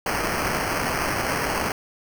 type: noise with sample-and-hold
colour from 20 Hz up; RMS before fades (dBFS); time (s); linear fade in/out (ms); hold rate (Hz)
white; -25; 0.06-1.72; 2; 3675
effects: none